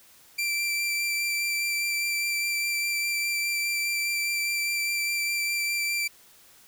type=tone with vibrato; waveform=sawtooth; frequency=2349 Hz; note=D7; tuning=in tune; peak=-22 dBFS; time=0.38-6.08 s; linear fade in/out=10 ms; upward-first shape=sine; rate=4.9 Hz; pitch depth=12 cents each way; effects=white hiss -55 dBFS RMS until 6.67 s